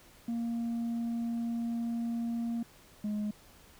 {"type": "tone pair in turn", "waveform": "sine", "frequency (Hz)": [233.1, 209.8], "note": ["A#3", "G#3"], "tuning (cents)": [0, 18], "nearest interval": "major second", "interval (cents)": 182, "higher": "first", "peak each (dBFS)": -28, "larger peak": "neither", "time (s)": [[0.28, 2.63], [3.04, 3.31]], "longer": "first", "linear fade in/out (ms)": 5, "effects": ["tanh soft clip ceiling -30 dBFS", "pink hiss -58 dBFS RMS until 3.79 s"]}